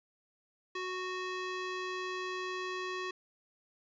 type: tone with band-pass filter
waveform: square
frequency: 369 Hz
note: F#4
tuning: 5 cents flat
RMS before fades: -38 dBFS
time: 0.75-3.11 s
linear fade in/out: 5 ms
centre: 2000 Hz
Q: 0.62
effects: resampled to 16000 Hz